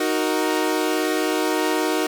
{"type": "chord", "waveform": "sawtooth", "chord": "D# minor", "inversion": "none", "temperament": "equal", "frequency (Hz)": [311.1, 370, 466.2], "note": ["D#4", "F#4", "A#4"], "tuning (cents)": [0, 0, 0], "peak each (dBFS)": [-19, -20, -22], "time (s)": [0, 2.07], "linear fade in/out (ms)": 5, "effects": []}